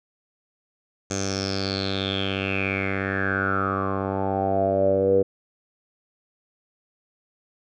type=tone with low-pass filter sweep; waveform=10% pulse; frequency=97 Hz; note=G2; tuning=18 cents flat; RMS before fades=-24 dBFS; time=1.1-5.23 s; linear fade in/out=10 ms; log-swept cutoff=6600 to 460 Hz; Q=9.1; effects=none